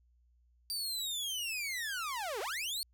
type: linear two-way sweep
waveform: sawtooth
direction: down then up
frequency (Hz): 4699 to 370.1 to 4500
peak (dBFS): -32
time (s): 0.7-2.83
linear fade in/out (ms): 0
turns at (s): 2.4
effects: added 60 Hz sine -65 dBFS peak until 2.93 s

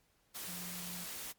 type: tone in noise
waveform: sine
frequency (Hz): 177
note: F3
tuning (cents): +23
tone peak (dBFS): -47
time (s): 0.47-1.05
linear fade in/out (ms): 20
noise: white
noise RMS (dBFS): -44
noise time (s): 0.34-1.33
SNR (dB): -6
effects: pink hiss -73 dBFS RMS until 1.38 s + MP3 96 kbps

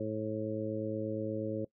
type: harmonic tone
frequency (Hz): 108.4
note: A2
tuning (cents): -25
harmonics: 1 / 2 / 3 / 4 / 5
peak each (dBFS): -41 / -40 / -38 / -40 / -37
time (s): 0-1.65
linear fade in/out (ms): 5
effects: noise-tail reverb RT60 0.1 s tail -21 dB re dry

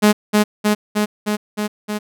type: tone with echo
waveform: sawtooth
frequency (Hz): 210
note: G#3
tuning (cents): +19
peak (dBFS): -5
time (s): 0.02-0.13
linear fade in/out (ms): 20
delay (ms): 310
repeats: 6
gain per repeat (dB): -2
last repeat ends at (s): 1.99
effects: none

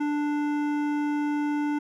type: tone with hard clipping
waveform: triangle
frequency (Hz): 294.4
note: D4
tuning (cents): +4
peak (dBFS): -26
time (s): 0-1.79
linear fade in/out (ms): 10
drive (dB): 17
effects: none

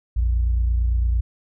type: tone pair together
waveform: sine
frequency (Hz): 58.41 / 87.31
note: A#1 / F2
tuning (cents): +4 / 0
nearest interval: perfect fifth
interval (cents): 696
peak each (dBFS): -16 / -27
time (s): 0.16-1.21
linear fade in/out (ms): 10
effects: tanh soft clip ceiling -12 dBFS

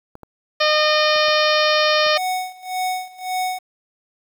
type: clicks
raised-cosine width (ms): 1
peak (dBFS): -24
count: 5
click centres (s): 0.154 / 0.233 / 1.162 / 1.284 / 2.065
type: harmonic tone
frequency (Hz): 610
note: D#5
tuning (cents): -34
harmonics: 1 / 2 / 3 / 4 / 5 / 6 / 7 / 8 / 9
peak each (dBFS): -18 / -21 / -23 / -24 / -25 / -26 / -26 / -27 / -28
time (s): 0.6-2.18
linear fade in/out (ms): 10
type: tone with tremolo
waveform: square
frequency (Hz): 740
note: F#5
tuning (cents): 0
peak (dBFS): -20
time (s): 2.16-3.59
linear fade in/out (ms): 10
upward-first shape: sine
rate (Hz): 1.8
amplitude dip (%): 95
effects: 8-bit

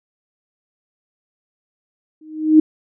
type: tone with exponential growth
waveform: sine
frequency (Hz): 311.1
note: D#4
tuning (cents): 0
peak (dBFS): -3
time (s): 2.21-2.6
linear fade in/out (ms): 5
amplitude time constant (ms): 84
effects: none

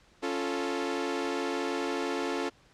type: chord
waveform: sawtooth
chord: Db augmented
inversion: none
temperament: equal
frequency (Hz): 277.2 / 349.2 / 440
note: Db4 / F4 / A4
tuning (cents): 0 / 0 / 0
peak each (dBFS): -30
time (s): 0.22-2.5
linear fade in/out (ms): 20
effects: pink hiss -61 dBFS RMS until 2.73 s + low-pass 6000 Hz 12 dB/octave

